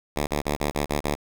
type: tone bursts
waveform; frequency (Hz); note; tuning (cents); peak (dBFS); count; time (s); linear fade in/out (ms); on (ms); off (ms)
5% pulse; 73.42; D2; 0; -12; 7; 0.16-1.152; 5; 110; 37
effects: none